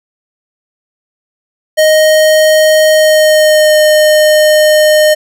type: tone with pitch glide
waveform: square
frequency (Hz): 622.3 to 612.3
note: D#5 to D#5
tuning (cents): 0 to -28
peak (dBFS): -5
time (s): 1.77-5.15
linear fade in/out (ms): 20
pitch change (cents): -28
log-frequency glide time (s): 2.92-3.77
effects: none